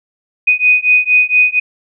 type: beating tone pair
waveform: sine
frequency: 2489 / 2493.3 Hz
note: D#7 / D#7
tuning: 0 / +3 cents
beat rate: 4.3 Hz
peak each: -11 dBFS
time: 0.47-1.6 s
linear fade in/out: 10 ms
effects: none